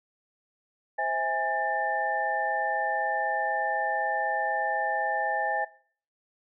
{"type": "tone cluster", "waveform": "sine", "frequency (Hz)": [523, 651, 822, 1782], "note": ["C5", "E5", "G#5", "A6"], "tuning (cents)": [-1, -22, -18, 22], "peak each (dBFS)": [-36, -33, -28, -31], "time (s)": [0.98, 5.65], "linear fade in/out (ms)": 10, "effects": ["noise-tail reverb RT60 0.5 s tail -21 dB re dry"]}